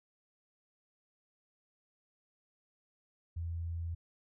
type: tone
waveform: sine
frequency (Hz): 84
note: E2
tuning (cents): +33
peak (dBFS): -35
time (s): 3.36-3.95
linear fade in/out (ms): 10
effects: none